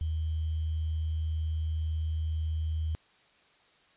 sine tone with sample-and-hold, 79 Hz, D#2, 27 cents sharp, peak -28 dBFS, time 0.01-2.95 s, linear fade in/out 0 ms, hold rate 3150 Hz, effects white hiss -63 dBFS RMS until 3.96 s + resampled to 8000 Hz

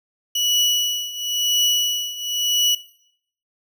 30% pulse tone with tremolo, 2939 Hz, F#7, 12 cents flat, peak -12 dBFS, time 0.35-2.75 s, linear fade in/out 5 ms, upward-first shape triangle, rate 0.97 Hz, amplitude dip 85%, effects noise-tail reverb RT60 0.7 s tail -18 dB re dry

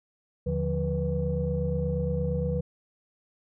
sine tone cluster, 77.8 / 147.3 / 175.8 / 490.3 Hz, D#2 / D3 / F3 / B4, 0 / +6 / +12 / -13 cents, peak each -30 dBFS, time 0.46-2.61 s, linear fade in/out 10 ms, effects tanh soft clip ceiling -17 dBFS

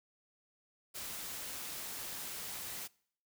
white noise, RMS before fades -43 dBFS, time 0.94-2.88 s, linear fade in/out 20 ms, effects noise-tail reverb RT60 0.6 s tail -24 dB re dry

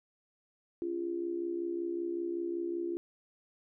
sine tone with amplitude modulation, 343.3 Hz, F4, 30 cents flat, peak -29 dBFS, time 0.82-2.97 s, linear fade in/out 0 ms, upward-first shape sine, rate 65.3 Hz, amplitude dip 70%, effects none

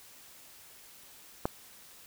click, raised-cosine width 1 ms, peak -14 dBFS, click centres 1.455 s, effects white hiss -54 dBFS RMS until 2.06 s

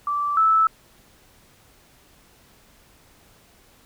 sine tone pair in turn, 1165 / 1311.1 Hz, D6 / E6, -14 / -10 cents, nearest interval major second, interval 204 cents, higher second, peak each -21 / -14 dBFS, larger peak second, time 0.07-0.37 / 0.37-0.67 s, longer neither, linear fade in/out 2 ms, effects pink hiss -55 dBFS RMS until 3.85 s

